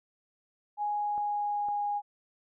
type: tone with pitch glide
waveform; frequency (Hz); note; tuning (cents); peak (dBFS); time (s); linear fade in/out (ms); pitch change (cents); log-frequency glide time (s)
sine; 830.6 to 822; G#5 to G#5; 0 to -18; -28; 0.77-2.02; 50; -18; 0.91-1.84
type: clicks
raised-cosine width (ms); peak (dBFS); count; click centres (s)
1; -34; 2; 1.179 / 1.686
effects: none

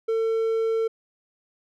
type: tone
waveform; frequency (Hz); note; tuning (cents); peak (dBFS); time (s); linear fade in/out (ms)
triangle; 450; A4; +39; -19; 0.08-0.88; 10
effects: none

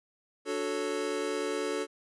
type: chord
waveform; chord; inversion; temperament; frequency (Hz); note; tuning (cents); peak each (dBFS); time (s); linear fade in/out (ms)
square; D major seventh; none; equal; 293.7 / 370 / 440 / 554.4; D4 / F#4 / A4 / C#5; 0 / 0 / 0 / 0; -38 / -37 / -34 / -39; 0.45-1.87; 50
effects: resampled to 24000 Hz

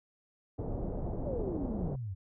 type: low-pass noise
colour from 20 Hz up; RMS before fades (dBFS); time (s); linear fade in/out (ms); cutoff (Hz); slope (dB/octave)
pink; -36; 0.58-1.96; 10; 660; 24
type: exponential sweep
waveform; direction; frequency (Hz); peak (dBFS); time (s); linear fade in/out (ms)
sine; down; 611 to 88.9; -35; 1.25-2.15; 20
effects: none

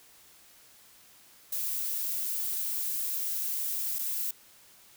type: noise with dropouts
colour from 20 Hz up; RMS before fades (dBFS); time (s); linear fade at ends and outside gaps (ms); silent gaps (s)
violet; -32; 1.52-4.31; 5; 3.987-3.991
effects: white hiss -57 dBFS RMS until 4.96 s

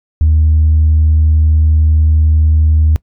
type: tone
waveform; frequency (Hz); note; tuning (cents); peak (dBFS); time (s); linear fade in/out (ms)
sine; 77.78; D#2; 0; -5; 0.21-2.96; 0
effects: noise-tail reverb RT60 0.1 s tail -22 dB re dry + tanh soft clip ceiling -3 dBFS

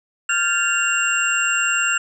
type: tone cluster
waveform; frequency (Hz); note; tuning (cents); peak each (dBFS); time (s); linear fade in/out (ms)
sine; 1392 / 1581 / 1745 / 2776 / 7570; F6 / G6 / A6 / F7 / A#8; -6 / +14 / -15 / -11 / +26; -21 / -27 / -30 / -21 / -24; 0.29-1.98; 5
effects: none

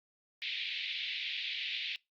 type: band-pass noise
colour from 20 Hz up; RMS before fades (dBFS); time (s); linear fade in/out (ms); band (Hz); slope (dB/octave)
white; -38; 0.42-1.96; 0; 2100 to 3900; 48
effects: noise-tail reverb RT60 0.2 s tail -22 dB re dry + Opus 48 kbps

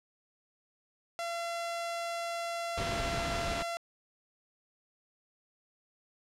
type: tone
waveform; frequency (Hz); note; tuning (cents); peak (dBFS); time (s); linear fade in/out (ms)
sawtooth; 681; F5; -44; -30; 1.19-3.77; 0
type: low-pass noise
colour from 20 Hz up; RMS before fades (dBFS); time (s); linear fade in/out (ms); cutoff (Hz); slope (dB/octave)
pink; -36; 2.77-3.63; 10; 4900; 12
effects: low-pass 9000 Hz 12 dB/octave

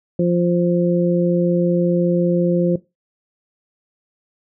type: harmonic tone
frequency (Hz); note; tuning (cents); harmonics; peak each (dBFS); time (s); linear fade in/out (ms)
174.61; F3; 0; 1 / 2 / 3; -16 / -19 / -21; 0.19-2.76; 5
effects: noise-tail reverb RT60 0.2 s tail -17 dB re dry

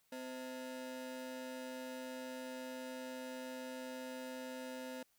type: ring-modulated tone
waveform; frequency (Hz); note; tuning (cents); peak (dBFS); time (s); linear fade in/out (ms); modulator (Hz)
35% pulse; 385.9; G4; -27; -39; 0.12-5.03; 5; 130
effects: white hiss -75 dBFS RMS until 5.18 s

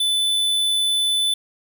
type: tone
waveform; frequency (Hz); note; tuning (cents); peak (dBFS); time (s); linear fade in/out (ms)
square; 3501; A7; -9; -18; 0-1.34; 5
effects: none

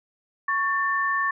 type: tone pair together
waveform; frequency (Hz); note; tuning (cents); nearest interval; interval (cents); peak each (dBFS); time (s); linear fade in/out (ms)
sine; 1112 / 1784.2; C#6 / A6; +5 / +24; minor sixth; 819; -24; 0.48-1.31; 5
effects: none

